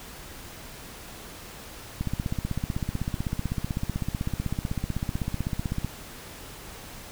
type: click train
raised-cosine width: 5 ms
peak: -15 dBFS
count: 62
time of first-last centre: 2.01-5.846 s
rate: 15.9 Hz
effects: pink hiss -43 dBFS RMS until 7.11 s